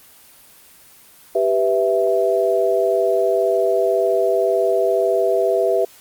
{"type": "chord", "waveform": "sine", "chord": "E minor", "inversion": "first", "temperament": "equal", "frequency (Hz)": [392, 493.9, 659.3], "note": ["G4", "B4", "E5"], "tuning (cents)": [0, 0, 0], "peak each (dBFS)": [-19, -20, -18], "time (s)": [1.35, 5.85], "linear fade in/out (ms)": 5, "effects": ["white hiss -47 dBFS RMS until 6 s", "Opus 24 kbps"]}